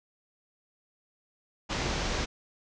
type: low-pass noise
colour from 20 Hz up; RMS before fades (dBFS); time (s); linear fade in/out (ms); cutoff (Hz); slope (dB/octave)
pink; -31; 1.69-2.26; 20; 6700; 48
effects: none